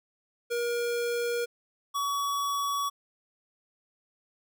square tone pair in turn, 475.4 / 1130.7 Hz, A#4 / C#6, +34 / +34 cents, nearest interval octave + minor third, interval 1500 cents, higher second, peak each -28 dBFS, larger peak neither, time 0.5-1.46 / 1.94-2.9 s, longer neither, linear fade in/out 20 ms, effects none

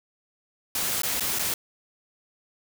white noise with dropouts, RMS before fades -27 dBFS, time 0.75-1.54 s, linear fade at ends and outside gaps 2 ms, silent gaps 1.02-1.033 / 1.198-1.206 / 1.388-1.393 s, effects none

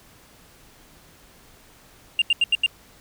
sine tone bursts, 2794 Hz, F7, in tune, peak -13 dBFS, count 5, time 2.19-2.662 s, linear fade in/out 2 ms, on 28 ms, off 83 ms, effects tanh soft clip ceiling -13 dBFS + pink hiss -52 dBFS RMS until 3 s

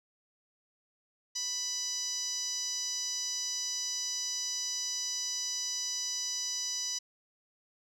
10% pulse tone with band-pass filter, 990 Hz, B5, 4 cents sharp, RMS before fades -35 dBFS, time 1.35-6.99 s, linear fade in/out 10 ms, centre 5700 Hz, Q 5.2, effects none

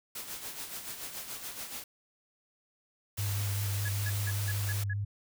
white noise with tremolo, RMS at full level -39 dBFS, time 0.15-1.84 s, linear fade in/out 5 ms, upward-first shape sine, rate 7 Hz, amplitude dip 55%
white noise, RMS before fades -39 dBFS, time 3.17-4.84 s, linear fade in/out 10 ms
sine tone with vibrato, 100.8 Hz, G2, 49 cents sharp, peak -30 dBFS, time 3.18-5.05 s, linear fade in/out 10 ms, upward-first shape triangle, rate 5.1 Hz, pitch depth 28 cents each way
sine tone bursts, 1682 Hz, G#6, 22 cents sharp, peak -35 dBFS, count 6, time 3.85-4.934 s, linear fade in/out 5 ms, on 39 ms, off 170 ms
effects none

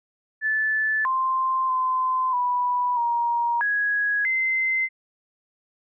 sine tone with pitch steps, 1744 / 1046 / 1030 / 984 / 944 / 1665 / 2069 Hz, A6 / C6 / C6 / B5 / A#5 / G#6 / C7, -16 / -1 / -28 / -7 / +22 / +4 / -20 cents, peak -20 dBFS, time 0.41-4.89 s, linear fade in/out 50 ms, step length 640 ms, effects none

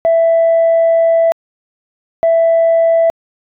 sine tone pair in turn, 662 / 662 Hz, E5 / E5, +7 / +7 cents, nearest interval unison, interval 0 cents, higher neither, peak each -6 dBFS, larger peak neither, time 0.05-1.32 / 2.23-3.1 s, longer first, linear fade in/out 0 ms, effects tanh soft clip ceiling -5 dBFS

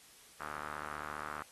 sawtooth tone with band-pass filter, 75 Hz, D2, 37 cents sharp, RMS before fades -44 dBFS, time 0.4-1.43 s, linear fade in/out 10 ms, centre 1300 Hz, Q 4.1, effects white hiss -59 dBFS RMS until 1.51 s + AAC 32 kbps

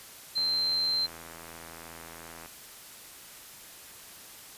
sine tone, 4125 Hz, C8, 25 cents flat, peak -25 dBFS, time 0.35-1.07 s, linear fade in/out 20 ms
click train, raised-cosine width 0.5 ms, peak -30 dBFS, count 173, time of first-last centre 0.38-2.46 s, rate 82.7 Hz
effects white hiss -48 dBFS RMS until 4.57 s + resampled to 32000 Hz

